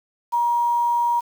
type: tone with quantisation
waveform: sine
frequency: 950 Hz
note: A#5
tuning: 33 cents sharp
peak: -17 dBFS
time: 0.32-1.21 s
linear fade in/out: 20 ms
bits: 7
effects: none